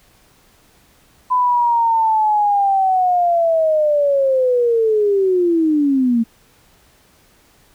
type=linear sweep; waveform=sine; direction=down; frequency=1009 to 224 Hz; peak=-12 dBFS; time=1.3-6.24 s; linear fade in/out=20 ms; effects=pink hiss -53 dBFS RMS until 7.74 s